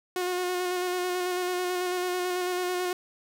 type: tone with vibrato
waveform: sawtooth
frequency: 361.3 Hz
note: F#4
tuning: 41 cents flat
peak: -23 dBFS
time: 0.16-2.93 s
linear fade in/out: 2 ms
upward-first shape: square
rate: 9.1 Hz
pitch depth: 18 cents each way
effects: none